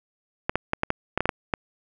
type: clicks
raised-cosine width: 0.5 ms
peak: -7 dBFS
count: 10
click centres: 0.495 / 0.556 / 0.734 / 0.834 / 0.904 / 1.176 / 1.206 / 1.256 / 1.292 / 1.538 s
effects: none